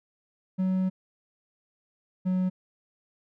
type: tone pair in turn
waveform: triangle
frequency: 187 / 184.64 Hz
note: F#3 / F#3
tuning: +19 / -3 cents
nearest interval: unison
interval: 22 cents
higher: first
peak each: -21 dBFS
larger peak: neither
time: 0.58-0.9 / 2.25-2.5 s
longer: first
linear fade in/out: 20 ms
effects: none

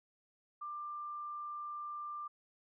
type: tone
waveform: sine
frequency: 1188 Hz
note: D6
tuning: 20 cents sharp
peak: -40 dBFS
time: 0.61-2.28 s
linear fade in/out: 10 ms
effects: none

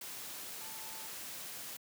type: tone in noise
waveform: sine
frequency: 880 Hz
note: A5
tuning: in tune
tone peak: -54 dBFS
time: 0.61-1.07 s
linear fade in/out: 5 ms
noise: white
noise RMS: -45 dBFS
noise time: 0.01-1.77 s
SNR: -12 dB
effects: high-pass 100 Hz 12 dB/octave

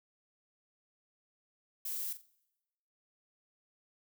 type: noise with echo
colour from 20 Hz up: violet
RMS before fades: -38 dBFS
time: 1.85-2.13 s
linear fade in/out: 5 ms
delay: 44 ms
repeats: 3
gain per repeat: -11 dB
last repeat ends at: 2.262 s
effects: noise-tail reverb RT60 1.0 s tail -24 dB re dry

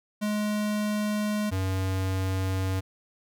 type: tone pair in turn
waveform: square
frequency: 210 / 94.63 Hz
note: G#3 / F#2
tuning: +19 / +39 cents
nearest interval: octave + major second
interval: 1380 cents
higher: first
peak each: -26 dBFS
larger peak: neither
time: 0.21-1.51 / 1.51-2.81 s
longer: neither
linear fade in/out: 20 ms
effects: none

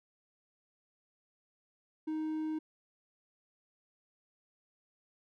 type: tone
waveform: triangle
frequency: 312.3 Hz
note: D#4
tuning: 7 cents sharp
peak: -31 dBFS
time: 2.07-2.59 s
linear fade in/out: 10 ms
effects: none

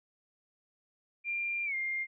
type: tone with pitch glide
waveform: sine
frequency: 2387 to 2114 Hz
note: D7 to C7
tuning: +28 to +17 cents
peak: -31 dBFS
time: 1.24-2.07 s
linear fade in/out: 50 ms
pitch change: -211 cents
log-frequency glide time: 1.65-1.75 s
effects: none

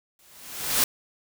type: noise with exponential growth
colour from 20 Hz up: white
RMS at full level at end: -19 dBFS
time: 0.19-0.84 s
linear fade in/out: 2 ms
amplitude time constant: 140 ms
effects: none

